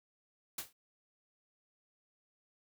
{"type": "noise with exponential decay", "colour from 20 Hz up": "white", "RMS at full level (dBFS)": -35, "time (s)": [0.58, 0.73], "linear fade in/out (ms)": 5, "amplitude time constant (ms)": 31, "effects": []}